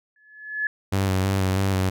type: tone with exponential growth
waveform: sine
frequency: 1712 Hz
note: A6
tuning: 48 cents flat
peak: -19 dBFS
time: 0.16-0.67 s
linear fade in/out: 2 ms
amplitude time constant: 110 ms
type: tone with vibrato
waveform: sawtooth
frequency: 95.7 Hz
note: G2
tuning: 41 cents flat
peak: -16 dBFS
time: 0.92-1.9 s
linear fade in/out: 10 ms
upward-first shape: square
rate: 3.1 Hz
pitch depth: 27 cents each way
effects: none